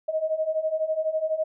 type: beating tone pair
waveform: sine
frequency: 622.3 / 634.3 Hz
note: D#5 / D#5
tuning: 0 / +33 cents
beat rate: 12 Hz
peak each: -28 / -25 dBFS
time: 0.08-1.44 s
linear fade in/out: 10 ms
effects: none